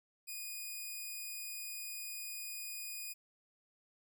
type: tone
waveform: 5% pulse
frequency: 2470 Hz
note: D#7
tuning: 13 cents flat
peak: -32 dBFS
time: 0.27-3.14 s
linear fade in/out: 20 ms
effects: none